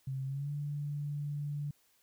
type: tone with pitch glide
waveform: sine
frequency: 133.6 to 145.69 Hz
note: C3 to D3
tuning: +36 to -14 cents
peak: -34 dBFS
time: 0.07-1.71 s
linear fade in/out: 5 ms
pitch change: +150 cents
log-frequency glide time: 0.25-0.51 s
effects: white hiss -70 dBFS RMS until 2.02 s